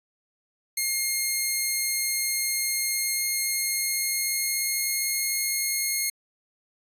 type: tone with pitch glide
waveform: 5% pulse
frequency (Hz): 2135 to 2150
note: C7 to C7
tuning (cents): +34 to +47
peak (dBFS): -14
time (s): 0.77-6.1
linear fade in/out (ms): 5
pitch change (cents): +13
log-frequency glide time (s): 2.81-5.55
effects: resampled to 32000 Hz